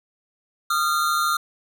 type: tone pair together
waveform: square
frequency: 1226 / 1378.7 Hz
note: D#6 / F6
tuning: -26 / -23 cents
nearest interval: major second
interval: 203 cents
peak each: -23 dBFS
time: 0.7-1.37 s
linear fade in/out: 5 ms
effects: none